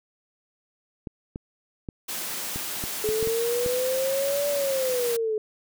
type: clicks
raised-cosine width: 3 ms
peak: -20 dBFS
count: 9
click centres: 1.072 / 1.359 / 1.888 / 2.56 / 2.839 / 3.09 / 3.227 / 3.273 / 3.662 s
type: high-pass noise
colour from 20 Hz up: white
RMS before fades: -32 dBFS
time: 2.08-5.17 s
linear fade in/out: 10 ms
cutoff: 130 Hz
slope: 24 dB/octave
type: linear two-way sweep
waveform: sine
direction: up then down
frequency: 424.8 to 580 to 424.8 Hz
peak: -23 dBFS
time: 3.04-5.38 s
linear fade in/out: 2 ms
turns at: 4.49 s
effects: none